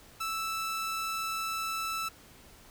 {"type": "tone", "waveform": "sawtooth", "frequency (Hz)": 1318.5, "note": "E6", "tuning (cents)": 0, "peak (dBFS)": -28, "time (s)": [0.2, 2.09], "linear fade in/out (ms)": 10, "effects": ["pink hiss -55 dBFS RMS until 2.7 s"]}